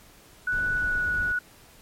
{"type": "tone with pitch glide", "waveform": "sine", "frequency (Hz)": [1480, 1467.2], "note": ["F#6", "F#6"], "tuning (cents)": [0, -15], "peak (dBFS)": -23, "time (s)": [0.47, 1.39], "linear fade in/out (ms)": 5, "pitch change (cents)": -15, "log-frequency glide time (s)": [0.7, 1.05]}
{"type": "noise", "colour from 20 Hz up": "brown", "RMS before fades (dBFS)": -36, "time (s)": [0.52, 1.32], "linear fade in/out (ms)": 2}
{"effects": ["pink hiss -53 dBFS RMS until 1.81 s", "MP3 64 kbps"]}